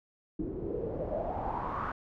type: noise with low-pass filter sweep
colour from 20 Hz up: pink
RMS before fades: -35 dBFS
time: 0.39-1.92 s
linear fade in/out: 5 ms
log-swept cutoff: 310 to 1300 Hz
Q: 5.5
effects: none